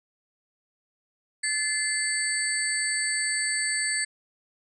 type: tone cluster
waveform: sine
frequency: 1731 / 2068 / 4529 / 8000 / 8570 Hz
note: A6 / C7 / C#8 / B8 / C9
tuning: -29 / -21 / +36 / +21 / +40 cents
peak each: -31 dBFS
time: 1.43-4.05 s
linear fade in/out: 10 ms
effects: none